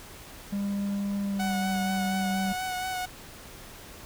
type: tone with pitch glide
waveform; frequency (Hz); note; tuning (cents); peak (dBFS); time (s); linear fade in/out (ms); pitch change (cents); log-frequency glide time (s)
triangle; 200.5 to 193.33; G3 to G3; +39 to -24; -25; 0.52-2.53; 10; -63; 1.2-1.66
type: tone with vibrato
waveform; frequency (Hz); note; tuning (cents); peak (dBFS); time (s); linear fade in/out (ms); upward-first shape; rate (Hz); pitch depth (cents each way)
sawtooth; 740; F#5; 0; -26; 1.39-3.06; 10; sine; 4.2; 21
effects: pink hiss -46 dBFS RMS until 4.05 s